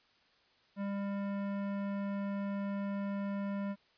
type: tone with hard clipping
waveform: sine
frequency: 199.6 Hz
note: G3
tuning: 32 cents sharp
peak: -36 dBFS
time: 0.76-3.76 s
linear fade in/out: 50 ms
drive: 16 dB
effects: white hiss -68 dBFS RMS until 3.97 s + resampled to 11025 Hz